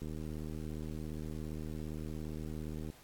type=click train; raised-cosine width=3 ms; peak=-30 dBFS; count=224; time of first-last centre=0.02-2.901 s; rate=77.4 Hz; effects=pink hiss -60 dBFS RMS until 3.03 s + AAC 64 kbps